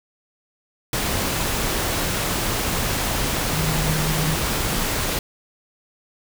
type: tone in noise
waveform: sine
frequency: 155.7 Hz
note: D#3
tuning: 2 cents sharp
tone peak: -22 dBFS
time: 3.53-4.35 s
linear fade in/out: 2 ms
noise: pink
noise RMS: -23 dBFS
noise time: 0.93-5.19 s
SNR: -2 dB
effects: none